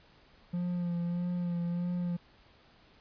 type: tone with vibrato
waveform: triangle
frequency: 174.61 Hz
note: F3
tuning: in tune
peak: -28 dBFS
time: 0.53-2.17 s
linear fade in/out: 10 ms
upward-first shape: sine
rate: 1.6 Hz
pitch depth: 27 cents each way
effects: pink hiss -61 dBFS RMS until 3 s + resampled to 11025 Hz